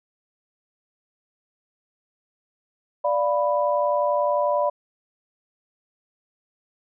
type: chord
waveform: sine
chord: B diminished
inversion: first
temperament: equal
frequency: 587.3 / 698.5 / 987.8 Hz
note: D5 / F5 / B5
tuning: 0 / 0 / 0 cents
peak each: -21 / -27 / -24 dBFS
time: 3.04-4.7 s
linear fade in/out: 10 ms
effects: none